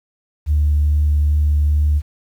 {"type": "tone with vibrato", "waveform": "sine", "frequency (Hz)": 74.3, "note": "D2", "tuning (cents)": 21, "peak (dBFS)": -11, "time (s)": [0.46, 2.02], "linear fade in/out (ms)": 50, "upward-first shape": "sine", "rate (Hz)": 2.4, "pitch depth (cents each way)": 9, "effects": ["tanh soft clip ceiling -8 dBFS", "8-bit"]}